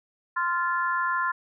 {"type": "harmonic tone", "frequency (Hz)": 347.4, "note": "F4", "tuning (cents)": -9, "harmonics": [3, 4, 5], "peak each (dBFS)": [-26, -28, -30], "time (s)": [0.36, 1.32], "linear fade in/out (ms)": 10, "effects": []}